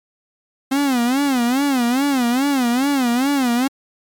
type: tone with vibrato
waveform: 45% pulse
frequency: 260 Hz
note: C4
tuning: 11 cents flat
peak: -15 dBFS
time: 0.71-3.68 s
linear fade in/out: 10 ms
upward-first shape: sine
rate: 2.4 Hz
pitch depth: 170 cents each way
effects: MP3 96 kbps